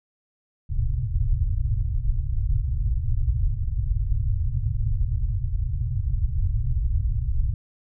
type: low-pass noise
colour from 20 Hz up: pink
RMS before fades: -23 dBFS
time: 0.69-7.54 s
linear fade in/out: 5 ms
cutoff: 130 Hz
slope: 96 dB/octave
effects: none